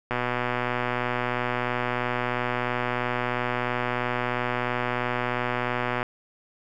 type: click train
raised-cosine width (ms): 0.5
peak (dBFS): -11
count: 729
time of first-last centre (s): 0.11-6.029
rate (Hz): 123
effects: none